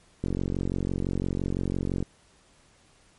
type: click train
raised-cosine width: 3 ms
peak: -15 dBFS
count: 83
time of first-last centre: 0.24-2.026 s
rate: 45.9 Hz
effects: pink hiss -60 dBFS RMS until 3.18 s + MP3 48 kbps